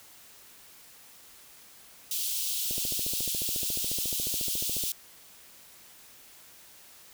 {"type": "high-pass noise", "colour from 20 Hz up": "white", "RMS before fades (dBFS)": -31, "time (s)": [2.11, 4.92], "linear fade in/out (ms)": 2, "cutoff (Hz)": 2800, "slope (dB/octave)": 48}
{"type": "click train", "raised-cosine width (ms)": 2, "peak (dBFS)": -26, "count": 31, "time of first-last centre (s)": [2.71, 4.838], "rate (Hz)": 14.1}
{"effects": ["white hiss -53 dBFS RMS until 7.13 s"]}